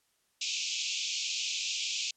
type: band-pass noise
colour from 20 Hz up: pink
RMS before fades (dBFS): -34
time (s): 0.41-2.11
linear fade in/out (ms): 5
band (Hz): 2400 to 7300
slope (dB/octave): 96
effects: white hiss -73 dBFS RMS until 2.16 s + low-pass 11000 Hz 12 dB/octave